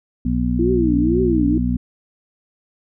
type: harmonic tone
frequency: 61 Hz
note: B1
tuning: 21 cents flat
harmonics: 1 / 2 / 3 / 4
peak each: -22 / -25 / -23 / -20 dBFS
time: 0.25-1.77 s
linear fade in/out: 5 ms
type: tone with vibrato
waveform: sine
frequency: 327.3 Hz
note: E4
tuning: 12 cents flat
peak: -16 dBFS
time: 0.59-1.58 s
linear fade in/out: 5 ms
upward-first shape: triangle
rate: 2 Hz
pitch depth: 270 cents each way
effects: none